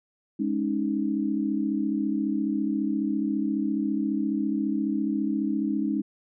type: chord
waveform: sine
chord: Ab suspended fourth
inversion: none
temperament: just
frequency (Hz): 207.7 / 276.9 / 311.5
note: Ab3 / Db4 / Eb4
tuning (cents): 0 / -2 / +2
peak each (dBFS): -28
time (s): 0.39-6.02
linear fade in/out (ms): 10
effects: none